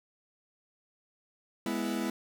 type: chord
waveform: 40% pulse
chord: E major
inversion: first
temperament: equal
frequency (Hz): 207.7 / 246.9 / 329.6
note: G#3 / B3 / E4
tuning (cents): 0 / 0 / 0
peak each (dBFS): -34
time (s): 1.66-2.1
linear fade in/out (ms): 2
effects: none